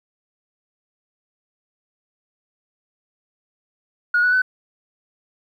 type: tone with pitch steps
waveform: sine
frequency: 1445 / 1476.2 / 1508.1 Hz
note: F#6 / F#6 / F#6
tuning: -41 / -4 / +33 cents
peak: -13 dBFS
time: 4.14-4.419 s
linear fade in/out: 5 ms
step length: 93 ms
effects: tanh soft clip ceiling -10 dBFS + 9-bit